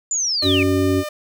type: linear sweep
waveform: sine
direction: down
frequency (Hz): 7170 to 2300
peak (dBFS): -18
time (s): 0.11-0.63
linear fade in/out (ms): 2
type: harmonic tone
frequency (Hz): 94.4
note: F#2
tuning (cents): +35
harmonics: 1 / 3 / 4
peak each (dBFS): -21 / -18 / -20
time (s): 0.42-1.04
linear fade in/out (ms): 50
type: tone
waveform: sawtooth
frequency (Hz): 603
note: D5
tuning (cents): +46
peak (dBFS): -22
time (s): 0.42-1.09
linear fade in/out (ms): 5
effects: none

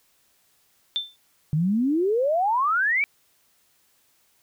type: tone with exponential decay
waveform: sine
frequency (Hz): 3552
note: A7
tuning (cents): +16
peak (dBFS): -19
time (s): 0.96-1.16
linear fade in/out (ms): 0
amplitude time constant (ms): 42
type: exponential sweep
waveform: sine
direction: up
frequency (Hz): 145.4 to 2349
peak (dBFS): -19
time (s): 1.53-3.04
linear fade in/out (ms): 0
effects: white hiss -64 dBFS RMS until 4.42 s

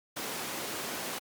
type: high-pass noise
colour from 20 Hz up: pink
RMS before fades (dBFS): -37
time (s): 0.16-1.19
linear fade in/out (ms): 10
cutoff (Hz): 270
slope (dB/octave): 12
effects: Opus 48 kbps

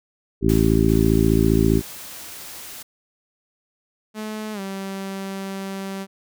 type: harmonic tone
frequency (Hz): 55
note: A1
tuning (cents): 0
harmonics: 1 / 2 / 3 / 4 / 5 / 6 / 7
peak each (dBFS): -22 / -22 / -22 / -22 / -22 / -22 / -22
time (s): 0.41-1.82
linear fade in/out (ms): 50
type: noise with exponential decay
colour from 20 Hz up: white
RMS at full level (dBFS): -32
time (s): 0.49-2.06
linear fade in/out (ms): 2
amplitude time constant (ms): 340
type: noise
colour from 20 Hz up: white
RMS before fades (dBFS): -37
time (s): 0.88-2.83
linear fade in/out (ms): 10
type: tone with pitch glide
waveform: sawtooth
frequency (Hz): 215.3 to 194.04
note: A3 to G3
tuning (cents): -37 to -17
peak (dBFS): -24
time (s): 4.14-6.07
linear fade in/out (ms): 50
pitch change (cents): -180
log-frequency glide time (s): 4.53-4.6
effects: none

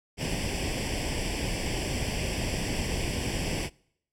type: noise with comb filter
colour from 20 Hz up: pink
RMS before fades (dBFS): -30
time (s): 0.17-3.7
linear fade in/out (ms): 50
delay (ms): 0.38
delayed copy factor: +0.85
effects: noise-tail reverb RT60 0.7 s tail -25 dB re dry + low-pass 9000 Hz 12 dB/octave

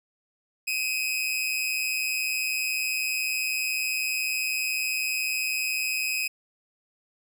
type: tone with amplitude modulation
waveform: sawtooth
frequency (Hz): 2526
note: D#7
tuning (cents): +26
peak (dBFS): -19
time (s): 0.67-6.28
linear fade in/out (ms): 10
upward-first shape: sine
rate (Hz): 140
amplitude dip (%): 75
effects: none

